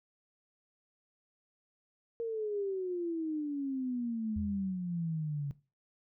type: exponential sweep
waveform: sine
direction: down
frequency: 466.2 to 140 Hz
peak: -32 dBFS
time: 2.2-5.51 s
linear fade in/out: 0 ms
type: tone with exponential decay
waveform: sine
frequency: 82.41 Hz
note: E2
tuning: in tune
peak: -33 dBFS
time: 4.36-4.92 s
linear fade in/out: 5 ms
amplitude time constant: 120 ms
effects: noise-tail reverb RT60 0.3 s tail -18 dB re dry